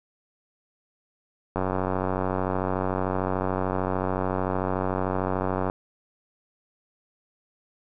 click train, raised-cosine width 1 ms, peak -12 dBFS, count 388, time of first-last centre 1.56-5.699 s, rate 93.5 Hz, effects none

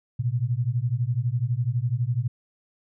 sine beating tone pair, 115.3 / 127.3 Hz, A#2 / C3, -19 / -47 cents, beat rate 12 Hz, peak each -25 / -25 dBFS, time 0.19-2.28 s, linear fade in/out 10 ms, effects none

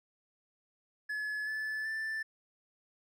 triangle tone with pitch steps, 1708 / 1736.9 / 1766.2 Hz, G#6 / A6 / A6, +48 / -23 / +6 cents, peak -32 dBFS, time 1.09-2.23 s, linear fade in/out 10 ms, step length 380 ms, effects none

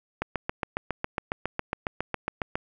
click train, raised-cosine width 0.5 ms, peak -12 dBFS, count 18, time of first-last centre 0.22-2.555 s, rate 7.28 Hz, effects none

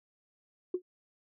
sine tone with exponential decay, 362.6 Hz, F#4, 35 cents flat, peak -24 dBFS, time 0.74-0.82 s, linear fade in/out 5 ms, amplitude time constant 16 ms, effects tanh soft clip ceiling -20 dBFS

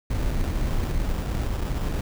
brown noise with sample-and-hold, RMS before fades -25 dBFS, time 0.1-2.01 s, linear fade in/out 5 ms, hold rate 2100 Hz, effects none

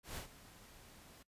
pink noise with ADSR envelope, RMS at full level -44 dBFS, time 0.03-1.23 s, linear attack 130 ms, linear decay 110 ms, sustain -15 dB, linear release 7 ms, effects noise-tail reverb RT60 0.1 s tail -20 dB re dry + resampled to 32000 Hz

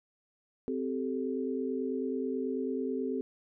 sine tone cluster, 259.5 / 387 / 436.2 Hz, C4 / G4 / A4, -14 / -22 / -15 cents, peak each -33 / -36 / -36 dBFS, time 0.68-3.21 s, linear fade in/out 0 ms, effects none

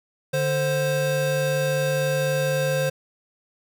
square tone pair together, 147.49 / 526 Hz, D3 / C5, +8 / +9 cents, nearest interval octave + minor seventh, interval 2201 cents, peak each -26 / -23 dBFS, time 0.33-2.9 s, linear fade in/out 10 ms, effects none

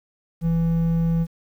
triangle tone pair together, 43.79 / 165.9 Hz, F1 / E3, +5 / +11 cents, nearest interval octave + major seventh, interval 2306 cents, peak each -27 / -16 dBFS, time 0.41-1.27 s, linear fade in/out 50 ms, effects 9-bit

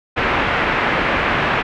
white low-pass noise, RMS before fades -18 dBFS, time 0.16-1.63 s, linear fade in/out 20 ms, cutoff 2300 Hz, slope 24 dB/octave, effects none

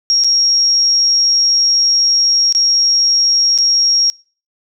sine tone with dropouts, 5588 Hz, F8, in tune, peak -9 dBFS, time 0.1-4.1 s, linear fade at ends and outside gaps 0 ms, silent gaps 0.238-0.245 / 2.525-2.549 / 3.578-3.586 s, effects noise-tail reverb RT60 0.4 s tail -26 dB re dry

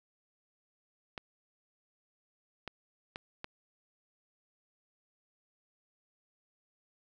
clicks, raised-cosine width 0.3 ms, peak -23 dBFS, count 4, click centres 1.178 / 2.677 / 3.159 / 3.444 s, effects none

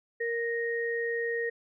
sine tone pair together, 466.2 / 1864.8 Hz, A#4 / A#6, 0 / 0 cents, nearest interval 2 octaves, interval 2400 cents, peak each -30 / -32 dBFS, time 0.2-1.5 s, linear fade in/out 10 ms, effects none

